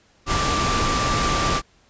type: tone in noise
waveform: sine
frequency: 1174.7 Hz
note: D6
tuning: in tune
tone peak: -23 dBFS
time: 0.26-1.62 s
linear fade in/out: 50 ms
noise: pink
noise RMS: -22 dBFS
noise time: 0.26-1.62 s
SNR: -4 dB
effects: pink hiss -58 dBFS RMS until 1.89 s + resampled to 16000 Hz